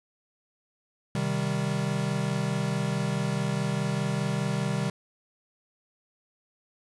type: chord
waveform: square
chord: C minor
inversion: none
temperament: equal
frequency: 130.81 / 155.56 / 196 Hz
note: C3 / Eb3 / G3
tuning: 0 / 0 / 0 cents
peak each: -31 dBFS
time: 1.15-4.9 s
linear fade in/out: 2 ms
effects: resampled to 24000 Hz + 9-bit